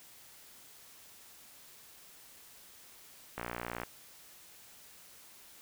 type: click train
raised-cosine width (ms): 0.5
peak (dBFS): -22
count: 28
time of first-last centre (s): 3.38-3.834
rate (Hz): 59.5
effects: white hiss -56 dBFS RMS until 5.61 s